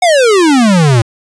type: exponential sweep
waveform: square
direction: down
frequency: 746 to 110 Hz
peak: -6 dBFS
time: 0.02-1.02 s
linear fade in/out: 5 ms
effects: resampled to 22050 Hz